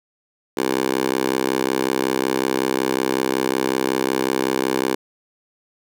10% pulse tone with high-pass filter, 65.41 Hz, C2, in tune, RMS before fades -21 dBFS, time 0.57-4.95 s, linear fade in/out 5 ms, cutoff 370 Hz, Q 1.5, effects none

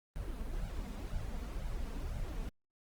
brown noise with flanger, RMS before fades -39 dBFS, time 0.16-2.49 s, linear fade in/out 0 ms, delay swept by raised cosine 1.3 to 4.5 ms, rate 2 Hz, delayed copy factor +0.7, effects Opus 32 kbps

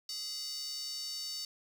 square tone with high-pass filter, 415.4 Hz, G#4, in tune, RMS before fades -40 dBFS, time 0.09-1.45 s, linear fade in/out 2 ms, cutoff 4800 Hz, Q 7.1, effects none

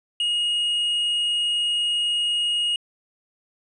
sine tone with tanh clipping, 2874 Hz, F7, 49 cents sharp, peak -21 dBFS, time 0.2-2.76 s, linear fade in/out 2 ms, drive 4 dB, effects resampled to 22050 Hz

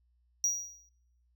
triangle tone with exponential decay, 5760 Hz, F#8, 47 cents flat, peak -22 dBFS, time 0.44-0.89 s, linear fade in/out 1 ms, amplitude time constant 97 ms, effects noise-tail reverb RT60 0.7 s tail -21 dB re dry + added 60 Hz sine -67 dBFS peak until 1.35 s

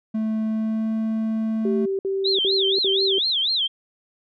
triangle tone with pitch glide, 218.9 to 221.1 Hz, A3 to A3, -9 to +9 cents, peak -19 dBFS, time 0.14-1.86 s, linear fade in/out 10 ms, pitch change +18 cents, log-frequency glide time 0.46-0.92 s
sine tone bursts, 388.3 Hz, G4, 16 cents flat, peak -21 dBFS, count 4, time 1.65-3.184 s, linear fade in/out 2 ms, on 340 ms, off 58 ms
sine tone with vibrato, 3615 Hz, A7, 46 cents sharp, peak -19 dBFS, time 2.24-3.68 s, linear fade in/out 20 ms, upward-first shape sine, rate 4.1 Hz, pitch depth 270 cents each way
effects none

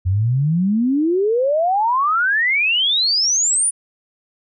sine exponential sweep, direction up, 88 to 9870 Hz, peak -14 dBFS, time 0.05-3.71 s, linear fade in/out 20 ms, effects none

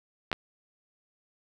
clicks, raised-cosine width 0.3 ms, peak -13 dBFS, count 2, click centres 0.316 / 0.329 s, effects 8-bit

